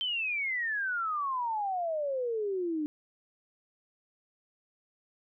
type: exponential sweep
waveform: sine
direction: down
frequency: 3136 to 293.7 Hz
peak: -29 dBFS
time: 0.01-2.86 s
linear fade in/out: 0 ms
effects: none